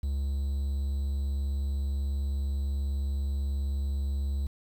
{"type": "tone with quantisation", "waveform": "triangle", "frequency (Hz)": 69.3, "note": "C#2", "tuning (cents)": 0, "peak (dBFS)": -25, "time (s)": [0.03, 4.47], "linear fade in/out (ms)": 5, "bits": 9, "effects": []}